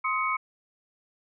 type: tone cluster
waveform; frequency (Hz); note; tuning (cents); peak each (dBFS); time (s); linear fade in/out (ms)
sine; 1049 / 1266 / 2229; C6 / D#6 / C#7; +4 / +30 / +9; -29; 0.04-0.37; 10
effects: none